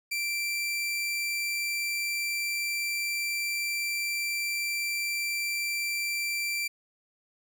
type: tone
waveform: sawtooth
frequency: 2349 Hz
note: D7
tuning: in tune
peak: -25 dBFS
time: 0.11-6.68 s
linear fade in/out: 10 ms
effects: none